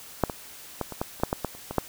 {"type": "clicks", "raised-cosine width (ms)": 1, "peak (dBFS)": [-6, -17, -13, -21, -12, -29, -7, -10, -12, -30, -18, -7], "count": 12, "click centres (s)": [0.237, 0.298, 0.813, 0.923, 1.015, 1.2, 1.235, 1.329, 1.447, 1.55, 1.71, 1.783], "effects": ["white hiss -45 dBFS RMS until 1.88 s"]}